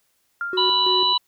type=tone with exponential decay; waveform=sine; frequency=1396.9 Hz; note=F6; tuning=in tune; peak=-22 dBFS; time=0.41-1.15 s; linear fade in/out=1 ms; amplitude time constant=160 ms
type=tone with tremolo; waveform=triangle; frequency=370 Hz; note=F#4; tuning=in tune; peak=-21 dBFS; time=0.53-1.13 s; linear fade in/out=2 ms; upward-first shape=square; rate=3 Hz; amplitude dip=70%
type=harmonic tone; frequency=987.8 Hz; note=B5; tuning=in tune; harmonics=1 / 3 / 4; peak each=-21 / -23 / -19 dBFS; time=0.57-1.18 s; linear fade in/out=10 ms
effects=white hiss -67 dBFS RMS until 1.27 s